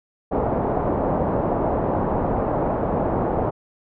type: low-pass noise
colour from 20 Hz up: white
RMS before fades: -22 dBFS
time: 0.31-3.51 s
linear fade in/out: 20 ms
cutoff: 820 Hz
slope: 24 dB/octave
effects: none